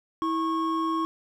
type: tone pair together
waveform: triangle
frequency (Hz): 325.3 / 1094.2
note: E4 / C#6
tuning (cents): -23 / -23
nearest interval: octave + major sixth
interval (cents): 2100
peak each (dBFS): -25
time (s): 0.22-1.05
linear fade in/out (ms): 0
effects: none